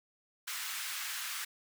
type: high-pass noise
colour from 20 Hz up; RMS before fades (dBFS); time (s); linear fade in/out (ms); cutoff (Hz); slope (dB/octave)
pink; -39; 0.47-1.45; 10; 1300; 24
effects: none